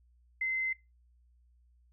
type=tone; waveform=sine; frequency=2063 Hz; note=C7; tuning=25 cents flat; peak=-29 dBFS; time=0.41-0.73 s; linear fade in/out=5 ms; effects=noise-tail reverb RT60 0.2 s tail -20 dB re dry + added 60 Hz sine -62 dBFS peak until 1.92 s